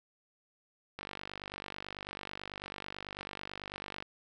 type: click train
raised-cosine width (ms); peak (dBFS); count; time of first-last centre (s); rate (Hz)
0.3; -24; 150; 0.99-4.025; 49.1
effects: none